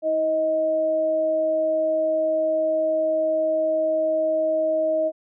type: tone pair together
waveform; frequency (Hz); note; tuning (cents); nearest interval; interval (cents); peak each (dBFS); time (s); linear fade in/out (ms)
sine; 320 / 629.4; D#4 / D#5; +49 / +20; octave; 1171; -30 / -19; 0.02-5.12; 50
effects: none